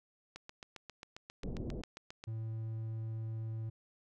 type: click train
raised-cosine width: 0.2 ms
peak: -29 dBFS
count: 15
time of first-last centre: 0.36-2.239 s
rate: 7.45 Hz
type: low-pass noise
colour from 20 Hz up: pink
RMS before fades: -40 dBFS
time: 1.43-1.82 s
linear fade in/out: 10 ms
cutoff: 480 Hz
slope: 24 dB/octave
type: tone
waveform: triangle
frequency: 111.5 Hz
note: A2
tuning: 23 cents sharp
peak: -35 dBFS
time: 2.27-3.7 s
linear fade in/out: 10 ms
effects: none